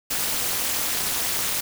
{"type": "noise with amplitude modulation", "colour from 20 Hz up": "white", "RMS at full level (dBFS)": -21, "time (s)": [0.1, 1.61], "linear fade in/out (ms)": 10, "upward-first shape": "sine", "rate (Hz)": 241, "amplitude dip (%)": 95, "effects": []}